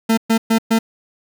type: tone bursts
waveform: 40% pulse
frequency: 225.2 Hz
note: A3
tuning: 40 cents sharp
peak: -11 dBFS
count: 4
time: 0.09-0.79 s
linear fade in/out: 10 ms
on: 85 ms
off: 120 ms
effects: none